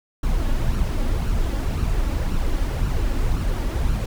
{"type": "noise with flanger", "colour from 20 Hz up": "brown", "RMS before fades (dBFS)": -21, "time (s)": [0.23, 4.06], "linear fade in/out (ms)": 5, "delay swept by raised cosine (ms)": [0.7, 3.6], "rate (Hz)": 1.9, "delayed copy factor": 0.5, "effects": []}